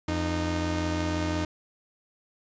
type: tone pair together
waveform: sawtooth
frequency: 85.9 / 307.4 Hz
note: F2 / D#4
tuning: -28 / -21 cents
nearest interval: octave + minor seventh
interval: 2207 cents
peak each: -25 dBFS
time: 0.08-1.45 s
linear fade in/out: 5 ms
effects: resampled to 16000 Hz